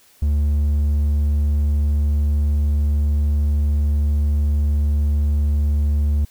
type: tone with hard clipping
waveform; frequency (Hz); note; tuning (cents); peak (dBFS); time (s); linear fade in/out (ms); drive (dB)
sine; 73.42; D2; 0; -16; 0.22-6.25; 5; 3
effects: white hiss -53 dBFS RMS until 6.3 s